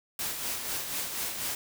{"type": "noise with tremolo", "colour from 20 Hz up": "white", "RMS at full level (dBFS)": -32, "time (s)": [0.19, 1.55], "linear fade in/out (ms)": 2, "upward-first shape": "sine", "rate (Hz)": 4.1, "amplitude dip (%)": 45, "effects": []}